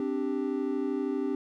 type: chord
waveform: triangle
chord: C suspended second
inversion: none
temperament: just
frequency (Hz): 261.6 / 294.3 / 392.4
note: C4 / D4 / G4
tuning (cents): 0 / +4 / +2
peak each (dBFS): -30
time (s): 0-1.35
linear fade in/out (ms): 2
effects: none